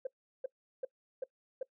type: tone bursts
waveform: sine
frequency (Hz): 523.3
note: C5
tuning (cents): 0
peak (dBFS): -32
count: 5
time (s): 0.05-1.63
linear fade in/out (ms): 5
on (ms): 20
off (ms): 370
effects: noise-tail reverb RT60 0.1 s tail -23 dB re dry + tanh soft clip ceiling -29 dBFS